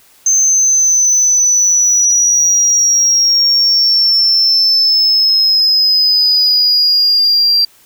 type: exponential sweep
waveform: sine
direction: down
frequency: 6272 to 4721 Hz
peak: -6 dBFS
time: 0.26-7.65 s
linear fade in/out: 5 ms
effects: tanh soft clip ceiling -5 dBFS + white hiss -47 dBFS RMS until 7.85 s